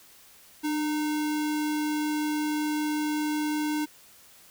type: tone with sample-and-hold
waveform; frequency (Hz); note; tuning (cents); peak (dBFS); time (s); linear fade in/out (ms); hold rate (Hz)
sine; 300.9; D4; +42; -25; 0.63-3.86; 20; 1225
effects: white hiss -54 dBFS RMS until 4.5 s